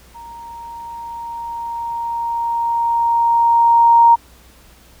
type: tone with level ramp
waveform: sine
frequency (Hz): 932.3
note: A#5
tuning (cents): 0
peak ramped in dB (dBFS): -33 to -5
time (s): 0.14-4.16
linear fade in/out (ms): 20
effects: added 60 Hz sine -48 dBFS peak until 5 s + pink hiss -48 dBFS RMS until 5 s